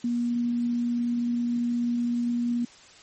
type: tone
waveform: sine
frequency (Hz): 239.1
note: A#3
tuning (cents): +44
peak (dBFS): -23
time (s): 0.04-2.65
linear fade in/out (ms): 5
effects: white hiss -51 dBFS RMS until 3.02 s + MP3 32 kbps